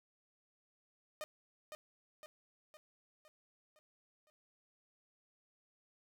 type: tone with echo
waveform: sawtooth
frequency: 612 Hz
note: D#5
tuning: 29 cents flat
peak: -37 dBFS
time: 1.21-1.24 s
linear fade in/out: 0 ms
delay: 510 ms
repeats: 6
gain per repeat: -5 dB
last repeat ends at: 4.3 s
effects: none